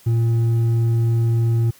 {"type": "tone with hard clipping", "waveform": "sine", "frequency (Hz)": 115.4, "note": "A#2", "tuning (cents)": -17, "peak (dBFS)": -16, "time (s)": [0.06, 1.71], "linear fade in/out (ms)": 10, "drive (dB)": 4, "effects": ["white hiss -50 dBFS RMS until 1.79 s"]}